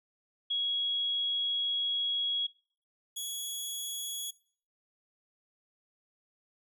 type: tone pair in turn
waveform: sine / 15% pulse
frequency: 3322 / 3355 Hz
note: G#7 / G#7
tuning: 0 / +17 cents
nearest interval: unison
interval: 17 cents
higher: second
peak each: -28 dBFS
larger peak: neither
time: 0.5-2.47 / 3.16-4.31 s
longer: first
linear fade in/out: 10 ms
effects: noise-tail reverb RT60 0.5 s tail -22 dB re dry